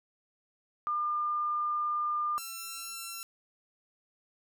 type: tone pair in turn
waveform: sine / 5% pulse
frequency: 1203 / 1350.3 Hz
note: D6 / E6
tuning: +41 / +41 cents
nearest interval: major second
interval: 200 cents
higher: second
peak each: -28 / -27 dBFS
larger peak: second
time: 0.87-2.38 / 2.38-3.23 s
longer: first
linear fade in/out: 0 ms
effects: none